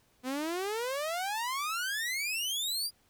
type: exponential sweep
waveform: sawtooth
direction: up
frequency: 246.9 to 4935 Hz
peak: -28 dBFS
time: 0.23-2.91 s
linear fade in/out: 50 ms
effects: pink hiss -68 dBFS RMS until 3.09 s